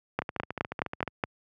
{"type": "two click trains", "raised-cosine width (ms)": 0.5, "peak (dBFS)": [-18, -11], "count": [13, 6], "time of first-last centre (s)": [[0.22, 1.077], [0.19, 1.238]], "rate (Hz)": [14, 4.77], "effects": ["high-pass 80 Hz 12 dB/octave"]}